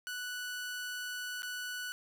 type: tone with dropouts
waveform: sawtooth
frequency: 1481 Hz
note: F#6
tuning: 1 cent sharp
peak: -34 dBFS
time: 0.07-1.92 s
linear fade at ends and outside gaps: 0 ms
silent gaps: 1.421-1.431 s
effects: none